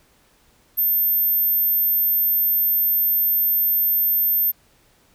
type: tone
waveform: sine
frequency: 13320 Hz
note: G#9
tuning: 4 cents sharp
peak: -16 dBFS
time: 0.77-4.52 s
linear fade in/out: 20 ms
effects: pink hiss -58 dBFS RMS until 5.14 s